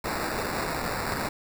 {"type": "noise with sample-and-hold", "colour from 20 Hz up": "white", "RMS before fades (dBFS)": -30, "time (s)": [0.04, 1.29], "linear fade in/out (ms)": 5, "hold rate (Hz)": 3150, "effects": []}